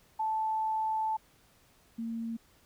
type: tone pair in turn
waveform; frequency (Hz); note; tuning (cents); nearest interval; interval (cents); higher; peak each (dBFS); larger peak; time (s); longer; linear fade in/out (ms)
sine; 876 / 228.6; A5 / A#3; -8 / -34; octave + major seventh; 2326; first; -28 / -33; first; 0.19-1.17 / 1.98-2.37; first; 10
effects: pink hiss -64 dBFS RMS until 2.65 s